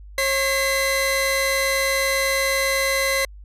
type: tone pair together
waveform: sawtooth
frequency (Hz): 542 / 2040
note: C#5 / C7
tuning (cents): -39 / -44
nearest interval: octave + major seventh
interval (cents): 2295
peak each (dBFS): -18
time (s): 0.18-3.25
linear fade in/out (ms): 2
effects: added 50 Hz sine -38 dBFS peak until 3.44 s + resampled to 32000 Hz